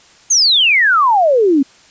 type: exponential sweep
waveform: sine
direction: down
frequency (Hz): 6650 to 260.5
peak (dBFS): -8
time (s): 0.3-1.63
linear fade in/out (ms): 10
effects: white hiss -46 dBFS RMS until 1.9 s + resampled to 16000 Hz